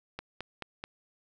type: click train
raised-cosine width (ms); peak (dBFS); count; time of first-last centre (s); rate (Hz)
0.3; -21; 4; 0.19-0.839; 4.62
effects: none